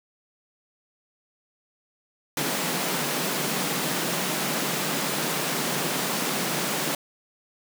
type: high-pass noise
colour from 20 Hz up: pink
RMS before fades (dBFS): -27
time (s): 2.37-6.95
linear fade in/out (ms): 2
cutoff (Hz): 140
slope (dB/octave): 96
effects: none